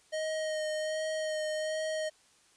square tone with vibrato, 623 Hz, D#5, 2 cents sharp, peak -32 dBFS, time 0.12-2.1 s, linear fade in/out 20 ms, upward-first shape sine, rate 1.3 Hz, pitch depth 17 cents each way, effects white hiss -64 dBFS RMS until 2.56 s + resampled to 22050 Hz

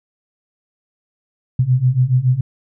sine beating tone pair, 123.47 / 130.57 Hz, B2 / C3, 0 / -3 cents, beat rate 7.1 Hz, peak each -16 / -14 dBFS, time 1.59-2.41 s, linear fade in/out 5 ms, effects none

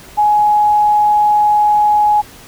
sine tone, 838 Hz, G#5, 15 cents sharp, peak -8 dBFS, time 0.17-2.22 s, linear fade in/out 20 ms, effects pink hiss -38 dBFS RMS until 2.47 s

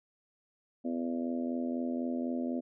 harmonic tone, 84 Hz, E2, 33 cents sharp, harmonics 3 / 4 / 5 / 6 / 7 / 8, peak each -32 / -40 / -46 / -46 / -42 / -46 dBFS, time 0.84-2.61 s, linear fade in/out 20 ms, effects none

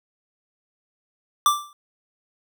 square tone with exponential decay, 1174.7 Hz, D6, in tune, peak -12 dBFS, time 1.46-1.73 s, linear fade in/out 1 ms, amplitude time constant 58 ms, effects none

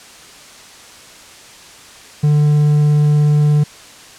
triangle tone, 148.6 Hz, D3, 21 cents sharp, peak -7 dBFS, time 2.23-3.64 s, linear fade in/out 10 ms, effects white hiss -39 dBFS RMS until 4.18 s + low-pass 8000 Hz 12 dB/octave

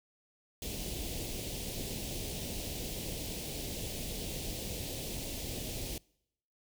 pink band-stop noise, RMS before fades -39 dBFS, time 0.62-5.98 s, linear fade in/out 2 ms, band 650 to 2600 Hz, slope 24 dB/octave, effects noise-tail reverb RT60 0.8 s tail -26 dB re dry

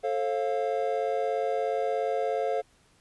triangle chord, F major, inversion first, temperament equal with one note detuned, 440 / 537 / 698.5 Hz, A4 / C5 / F5, 0 / +45 / 0 cents, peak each -28 dBFS, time 0.03-2.62 s, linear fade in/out 20 ms, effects pink hiss -63 dBFS RMS until 3 s + resampled to 24000 Hz

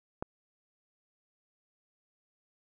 click, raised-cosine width 1 ms, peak -20 dBFS, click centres 0.225 s, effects none

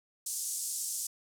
pink band-pass noise, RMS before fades -36 dBFS, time 0.26-1.07 s, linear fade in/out 5 ms, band 6500 to 11000 Hz, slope 24 dB/octave, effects none

